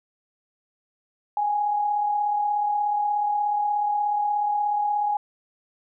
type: tone pair together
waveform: sine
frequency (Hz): 793.9 / 830.6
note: G5 / G#5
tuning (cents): +22 / 0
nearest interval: minor second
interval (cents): 78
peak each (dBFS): -33 / -21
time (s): 1.37-5.17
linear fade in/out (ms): 2
effects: none

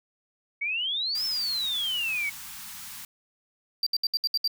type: exponential two-way sweep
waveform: sine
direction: up then down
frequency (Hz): 2200 to 5350 to 2200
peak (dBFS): -26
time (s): 0.61-2.3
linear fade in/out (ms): 10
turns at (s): 1.25
type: band-stop noise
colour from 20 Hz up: white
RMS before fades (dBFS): -41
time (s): 1.15-3.05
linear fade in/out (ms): 2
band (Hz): 250 to 810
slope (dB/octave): 48
type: tone bursts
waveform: triangle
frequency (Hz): 4706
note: D8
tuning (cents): +3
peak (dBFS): -21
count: 7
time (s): 3.83-4.477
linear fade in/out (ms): 2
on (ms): 35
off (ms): 67
effects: none

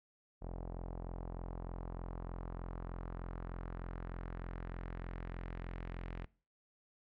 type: tone with low-pass filter sweep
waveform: sawtooth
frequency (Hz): 43.28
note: F1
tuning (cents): -15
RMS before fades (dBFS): -44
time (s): 0.41-6.26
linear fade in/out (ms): 20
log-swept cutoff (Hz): 750 to 2300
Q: 1.6
effects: noise-tail reverb RT60 0.4 s tail -22 dB re dry

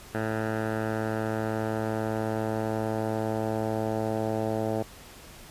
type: tone with low-pass filter sweep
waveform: 10% pulse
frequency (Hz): 110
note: A2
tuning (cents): 0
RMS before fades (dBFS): -29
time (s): 0.14-4.83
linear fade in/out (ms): 10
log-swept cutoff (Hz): 1500 to 740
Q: 1.8
effects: pink hiss -48 dBFS RMS until 5.5 s + resampled to 32000 Hz

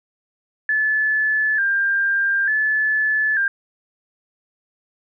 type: tone with vibrato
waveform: sine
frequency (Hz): 1661.2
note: G#6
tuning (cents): 0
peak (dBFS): -16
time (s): 0.69-3.48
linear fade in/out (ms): 2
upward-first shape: square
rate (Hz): 0.56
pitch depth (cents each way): 71
effects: none

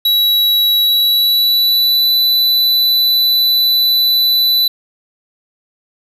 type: tone with pitch glide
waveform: square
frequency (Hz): 3900 to 3984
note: B7 to B7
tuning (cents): -23 to +14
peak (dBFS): -10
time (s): 0.05-4.68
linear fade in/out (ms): 5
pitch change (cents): +37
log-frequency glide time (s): 0.82-2.13
effects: 7-bit

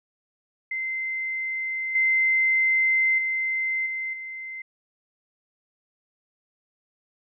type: tone with level steps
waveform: sine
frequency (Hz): 2074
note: C7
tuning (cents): -16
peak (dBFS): -26 / -18 / -23 / -27 / -33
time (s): 0.71-4.62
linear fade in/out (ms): 5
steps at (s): 1.95 / 3.18 / 3.86 / 4.13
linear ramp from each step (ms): 5
effects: none

